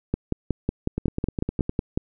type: two click trains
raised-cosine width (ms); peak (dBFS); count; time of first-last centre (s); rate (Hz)
3; -9 / -12; 11 / 8; 0.14-1.975 / 0.98-1.694; 5.45 / 9.8
effects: none